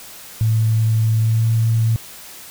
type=tone with pitch glide; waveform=sine; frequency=111.1 to 113.04 Hz; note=A2 to A2; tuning=+17 to +47 cents; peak=-13 dBFS; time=0.41-1.96 s; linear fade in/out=0 ms; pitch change=+30 cents; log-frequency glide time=1.21-1.42 s; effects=white hiss -38 dBFS RMS until 2.5 s